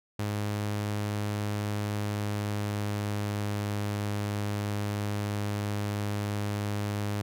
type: tone with pitch glide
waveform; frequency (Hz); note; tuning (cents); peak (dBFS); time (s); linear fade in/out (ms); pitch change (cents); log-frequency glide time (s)
sawtooth; 103.83 to 103.05; G#2 to G#2; 0 to -13; -25; 0.19-7.22; 5; -13; 1.77-3.64
effects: none